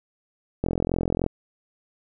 click train, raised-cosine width 2 ms, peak -10 dBFS, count 28, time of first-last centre 0.64-1.264 s, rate 43.3 Hz, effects none

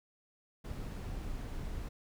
brown noise, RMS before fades -40 dBFS, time 0.64-1.89 s, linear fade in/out 10 ms, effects none

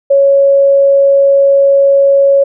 sine tone, 554.4 Hz, C#5, in tune, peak -4 dBFS, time 0.1-2.44 s, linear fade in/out 10 ms, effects none

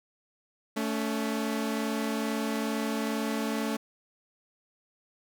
sawtooth tone pair together, 220 / 282.3 Hz, A3 / C#4, 0 / +32 cents, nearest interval major third, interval 432 cents, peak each -26 / -29 dBFS, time 0.76-3.77 s, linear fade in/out 10 ms, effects none

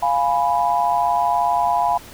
sine chord, F diminished, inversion none, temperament equal, 698.5 / 830.6 / 987.8 Hz, F5 / Ab5 / Cb6, 0 / 0 / 0 cents, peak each -20 dBFS, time 0.02-1.98 s, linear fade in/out 10 ms, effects pink hiss -41 dBFS RMS until 2.13 s

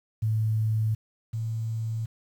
sine tone pair in turn, 109.6 / 112.29 Hz, A2 / A2, -6 / +36 cents, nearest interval unison, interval 42 cents, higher second, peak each -22 / -27 dBFS, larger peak first, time 0.22-0.95 / 1.33-2.06 s, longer neither, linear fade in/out 10 ms, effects 9-bit

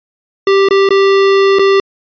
square tone with dropouts, 392 Hz, G4, in tune, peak -7 dBFS, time 0.47-1.8 s, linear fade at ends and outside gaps 2 ms, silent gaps 0.687-0.708 / 0.89-0.906 / 1.587-1.593 s, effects resampled to 11025 Hz

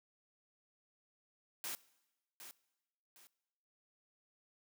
white noise with echo, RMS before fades -42 dBFS, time 1.64-1.75 s, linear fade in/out 0 ms, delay 760 ms, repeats 2, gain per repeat -10 dB, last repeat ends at 3.27 s, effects noise-tail reverb RT60 1.0 s tail -21 dB re dry + high-pass 200 Hz 12 dB/octave

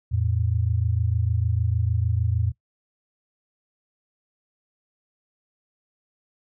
sine tone pair together, 85.82 / 112.4 Hz, F2 / A2, -30 / +37 cents, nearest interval perfect fourth, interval 467 cents, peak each -23 dBFS, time 0.11-2.52 s, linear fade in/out 20 ms, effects noise-tail reverb RT60 0.1 s tail -20 dB re dry

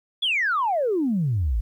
sine exponential sweep, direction down, 3520 to 49 Hz, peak -19 dBFS, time 0.22-1.61 s, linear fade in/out 10 ms, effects tanh soft clip ceiling -15 dBFS + 10-bit

